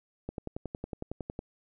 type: click train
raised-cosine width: 2 ms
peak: -22 dBFS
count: 13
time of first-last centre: 0.29-1.391 s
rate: 10.9 Hz
effects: none